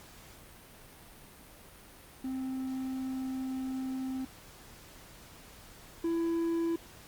triangle tone pair in turn, 261.7 / 333.5 Hz, C4 / E4, 0 / +20 cents, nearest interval major third, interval 420 cents, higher second, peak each -31 / -26 dBFS, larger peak second, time 2.24-4.25 / 6.04-6.76 s, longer first, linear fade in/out 5 ms, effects pink hiss -53 dBFS RMS until 7.07 s + Opus 48 kbps

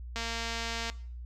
click train, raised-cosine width 0.2 ms, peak -18 dBFS, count 171, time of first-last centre 0.16-0.899 s, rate 230 Hz, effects noise-tail reverb RT60 0.5 s tail -18 dB re dry + added 60 Hz sine -39 dBFS peak until 1.25 s

